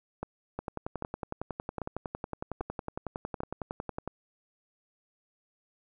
two click trains, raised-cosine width 1 ms, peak -20 / -20 dBFS, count 39 / 5, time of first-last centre 0.59-4.076 / 0.23-3.405 s, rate 10.9 / 1.26 Hz, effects none

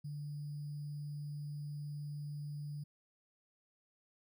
sine tone with sample-and-hold, 146.83 Hz, D3, in tune, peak -40 dBFS, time 0.04-2.84 s, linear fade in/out 10 ms, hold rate 4900 Hz, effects none

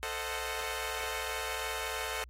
10% pulse chord, A diminished seventh, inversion none, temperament equal with one note detuned, 442.8 / 523.3 / 622.3 / 740 Hz, A4 / C5 / Eb5 / Gb5, +11 / 0 / 0 / 0 cents, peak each -30 / -32 / -34 / -33 dBFS, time 0.03-2.24 s, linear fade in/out 0 ms, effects added 60 Hz sine -49 dBFS peak until 2.29 s + AAC 48 kbps

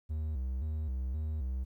triangle tone with vibrato, 70.7 Hz, C#2, 35 cents sharp, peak -30 dBFS, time 0.09-1.65 s, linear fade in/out 20 ms, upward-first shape square, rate 1.9 Hz, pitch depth 160 cents each way, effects 12-bit

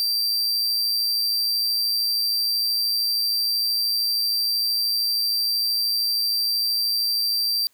45% pulse tone with amplitude modulation, 4699 Hz, D8, in tune, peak -18 dBFS, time 0-7.67 s, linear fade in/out 0 ms, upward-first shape sine, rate 113 Hz, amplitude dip 35%, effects white hiss -63 dBFS RMS until 7.73 s

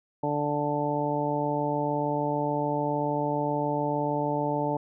harmonic tone, 146.83 Hz, D3, in tune, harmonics 1 / 2 / 3 / 4 / 5 / 6, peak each -33 / -31 / -33 / -31 / -36 / -30 dBFS, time 0.23-4.77 s, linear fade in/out 5 ms, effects none

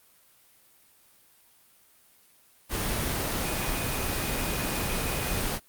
sine tone in noise, 2482 Hz, D#7, 5 cents flat, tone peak -39 dBFS, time 3.43-5.43 s, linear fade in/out 50 ms, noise pink, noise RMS -29 dBFS, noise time 2.69-5.6 s, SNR -13 dB, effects white hiss -60 dBFS RMS until 5.68 s + Opus 32 kbps

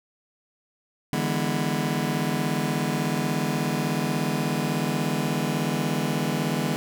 sawtooth chord, E dominant seventh, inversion third, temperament just, 148.33 / 164.81 / 206 / 247.2 Hz, D3 / E3 / G#3 / B3, +18 / 0 / -14 / +2 cents, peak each -25 dBFS, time 1.13-6.76 s, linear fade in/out 0 ms, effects none

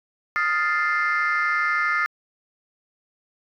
sine chord, F dominant seventh, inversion third, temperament equal, 1244.5 / 1396.9 / 1760 / 2093 Hz, Eb6 / F6 / A6 / C7, 0 / 0 / 0 / 0 cents, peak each -24 dBFS, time 0.36-2.06 s, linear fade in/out 0 ms, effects tanh soft clip ceiling -14 dBFS

